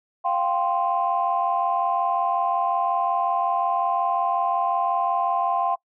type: chord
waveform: sine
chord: F suspended second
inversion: none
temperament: equal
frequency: 698.5 / 784 / 1046.5 Hz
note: F5 / G5 / C6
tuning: 0 / 0 / 0 cents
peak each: -24 dBFS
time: 0.24-5.76 s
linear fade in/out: 20 ms
effects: noise-tail reverb RT60 0.1 s tail -23 dB re dry + tanh soft clip ceiling -11 dBFS